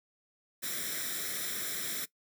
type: noise with comb filter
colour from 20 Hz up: white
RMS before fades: -36 dBFS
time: 0.62-2.06 s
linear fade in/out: 20 ms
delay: 0.54 ms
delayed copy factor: +0.75
effects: noise-tail reverb RT60 0.1 s tail -19 dB re dry + high-pass 150 Hz 12 dB/octave